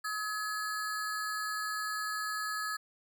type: ring-modulated tone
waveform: square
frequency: 1485 Hz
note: F#6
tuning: 6 cents sharp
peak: -31 dBFS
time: 0.04-2.77 s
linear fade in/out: 10 ms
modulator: 207 Hz
effects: none